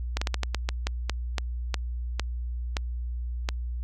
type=slowing click train; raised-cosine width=0.2 ms; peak=-10 dBFS; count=14; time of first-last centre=0.17-3.489 s; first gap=45 ms; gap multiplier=1.26; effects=added 60 Hz sine -29 dBFS peak until 3.83 s